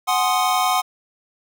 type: chord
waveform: square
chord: Ab dominant seventh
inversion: third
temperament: equal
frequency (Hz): 740 / 830.6 / 1046.5 / 1244.5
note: Gb5 / Ab5 / C6 / Eb6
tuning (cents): 0 / 0 / 0 / 0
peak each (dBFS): -21 / -27 / -23 / -24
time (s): 0.07-0.82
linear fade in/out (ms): 20
effects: none